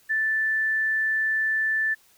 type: tone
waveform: sine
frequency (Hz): 1760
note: A6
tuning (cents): 0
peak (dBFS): -21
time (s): 0.09-1.95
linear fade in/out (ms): 20
effects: white hiss -59 dBFS RMS until 2.17 s